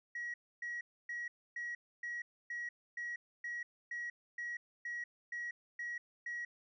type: tone bursts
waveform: sine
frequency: 1910 Hz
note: A#6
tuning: 42 cents sharp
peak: -37 dBFS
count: 14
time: 0.15-6.45 s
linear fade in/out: 5 ms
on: 190 ms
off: 280 ms
effects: tanh soft clip ceiling -36 dBFS